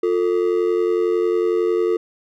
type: ring-modulated tone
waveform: triangle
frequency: 400 Hz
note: G4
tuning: 35 cents sharp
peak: -11 dBFS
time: 0.03-1.97 s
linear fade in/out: 5 ms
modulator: 45.5 Hz
effects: none